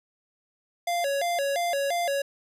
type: tone with vibrato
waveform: square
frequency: 622.3 Hz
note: D#5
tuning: in tune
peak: -25 dBFS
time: 0.87-2.22 s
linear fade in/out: 5 ms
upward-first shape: square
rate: 2.9 Hz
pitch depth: 190 cents each way
effects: resampled to 32000 Hz